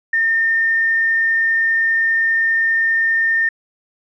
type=tone with tanh clipping; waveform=triangle; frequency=1815 Hz; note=A#6; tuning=47 cents flat; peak=-13 dBFS; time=0.13-3.49 s; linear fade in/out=5 ms; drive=3 dB; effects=resampled to 16000 Hz